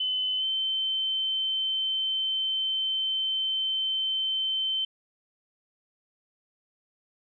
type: tone with pitch glide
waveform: sine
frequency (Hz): 3033 to 3088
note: F#7 to G7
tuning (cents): +42 to -27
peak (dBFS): -25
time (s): 0-4.85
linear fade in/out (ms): 5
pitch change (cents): +31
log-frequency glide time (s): 0.38-0.44
effects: none